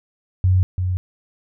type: tone pair in turn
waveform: sine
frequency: 92.5 / 91.44 Hz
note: F#2 / F#2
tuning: 0 / -20 cents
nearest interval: unison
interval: 20 cents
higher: first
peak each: -12 / -18 dBFS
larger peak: first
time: 0.44-0.63 / 0.78-0.97 s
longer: neither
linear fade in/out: 0 ms
effects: none